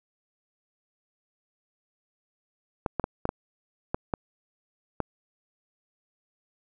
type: clicks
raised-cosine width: 1 ms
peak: -12 dBFS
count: 8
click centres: 2.862 / 2.997 / 3.041 / 3.254 / 3.291 / 3.945 / 4.138 / 5.003 s
effects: none